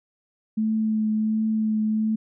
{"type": "tone with vibrato", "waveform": "sine", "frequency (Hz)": 217.5, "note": "A3", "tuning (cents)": -20, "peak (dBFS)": -20, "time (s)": [0.57, 2.16], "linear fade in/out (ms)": 10, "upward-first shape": "triangle", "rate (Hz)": 1.4, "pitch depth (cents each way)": 17, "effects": []}